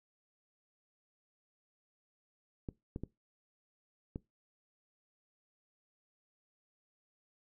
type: clicks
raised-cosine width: 3 ms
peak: -26 dBFS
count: 4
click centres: 2.688 / 2.961 / 3.036 / 4.159 s
effects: noise-tail reverb RT60 0.2 s tail -21 dB re dry